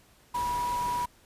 sine tone in noise, 973 Hz, B5, 26 cents flat, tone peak -27 dBFS, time 0.34-1.06 s, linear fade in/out 10 ms, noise pink, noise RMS -40 dBFS, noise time 0.34-1.06 s, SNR +10 dB, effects pink hiss -60 dBFS RMS until 1.25 s + resampled to 32000 Hz

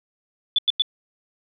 sine tone bursts, 3472 Hz, A7, 24 cents flat, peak -15 dBFS, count 3, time 0.56-0.821 s, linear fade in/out 2 ms, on 25 ms, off 93 ms, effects none

